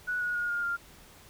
sine tone with pitch steps, 1473 / 1453.6 / 1434.4 / 1415.4 / 1396.8 Hz, F#6 / F#6 / F6 / F6 / F6, -8 / -31 / +46 / +23 / 0 cents, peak -28 dBFS, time 0.07-0.77 s, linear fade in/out 20 ms, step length 140 ms, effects pink hiss -54 dBFS RMS until 1.29 s

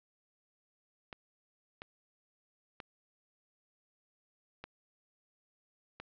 clicks, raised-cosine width 0.3 ms, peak -27 dBFS, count 5, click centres 1.128 / 1.819 / 2.802 / 4.64 / 6 s, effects low-pass 4000 Hz 12 dB/octave

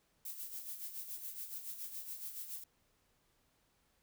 violet noise with tremolo, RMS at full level -43 dBFS, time 0.25-2.64 s, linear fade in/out 5 ms, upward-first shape sine, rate 7.1 Hz, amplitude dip 60%, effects pink hiss -75 dBFS RMS until 4.02 s

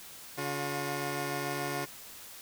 10% pulse tone pair together, 142 / 358.5 Hz, C#3 / F4, +42 / +45 cents, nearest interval octave + major third, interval 1603 cents, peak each -27 dBFS, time 0.37-1.86 s, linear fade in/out 20 ms, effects white hiss -48 dBFS RMS until 2.41 s

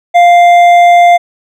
sine tone with hard clipping, 698.5 Hz, F5, in tune, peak -3 dBFS, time 0.14-1.18 s, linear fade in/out 20 ms, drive 7 dB, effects none

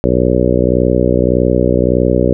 harmonic tone, 61.7 Hz, B1, 1 cent flat, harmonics 1 / 2 / 3 / 4 / 5 / 6 / 7 / 8 / 9, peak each -18 / -18 / -18 / -18 / -18 / -18 / -18 / -18 / -18 dBFS, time 0.04-2.33 s, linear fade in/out 0 ms, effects none

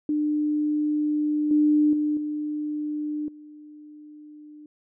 sine tone with level steps, 299.9 Hz, D4, 36 cents sharp, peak -21 / -16 / -21 / -26 / -42 dBFS, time 0.09-4.66 s, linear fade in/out 2 ms, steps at 1.51 / 1.93 / 2.17 / 3.28 s, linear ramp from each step 2 ms, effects none

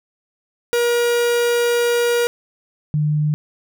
45% pulse / sine tone pair in turn, 476.7 / 150.59 Hz, A#4 / D3, +39 / +44 cents, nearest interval octave + minor sixth, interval 1995 cents, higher first, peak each -15 dBFS, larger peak neither, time 0.73-2.27 / 2.94-3.34 s, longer first, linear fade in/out 0 ms, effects none

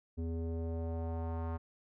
square tone with low-pass filter sweep, 82.41 Hz, E2, in tune, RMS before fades -37 dBFS, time 0.17-1.58 s, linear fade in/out 20 ms, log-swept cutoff 340 to 1100 Hz, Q 2, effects none

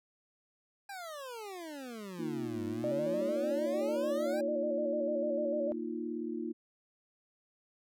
25% pulse exponential two-way sweep, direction down then up, 816 to 98 to 816 Hz, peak -38 dBFS, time 0.89-4.41 s, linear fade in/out 5 ms, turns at 2.65 s
sine chord, Bb suspended fourth, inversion none, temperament equal, 233.1 / 311.1 / 349.2 Hz, Bb3 / Eb4 / F4, 0 / 0 / 0 cents, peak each -39 dBFS, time 2.18-6.53 s, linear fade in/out 20 ms
sine tone with vibrato, 580 Hz, D5, 22 cents flat, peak -31 dBFS, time 2.84-5.72 s, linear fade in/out 0 ms, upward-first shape square, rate 6.7 Hz, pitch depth 54 cents each way
effects none

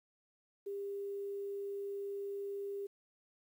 sine tone with quantisation, 400.2 Hz, G4, 36 cents sharp, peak -38 dBFS, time 0.66-2.87 s, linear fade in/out 10 ms, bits 11, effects none

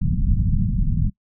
pink low-pass noise, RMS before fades -19 dBFS, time 0.01-1.1 s, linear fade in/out 10 ms, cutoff 210 Hz, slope 48 dB/octave, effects noise-tail reverb RT60 0.1 s tail -23 dB re dry

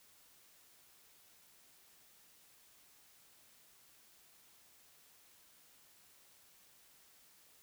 silence, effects white hiss -65 dBFS RMS until 7.62 s

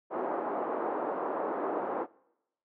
pink band-pass noise, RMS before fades -33 dBFS, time 0.1-2.07 s, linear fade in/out 50 ms, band 330 to 1100 Hz, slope 24 dB/octave, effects noise-tail reverb RT60 0.9 s tail -24 dB re dry

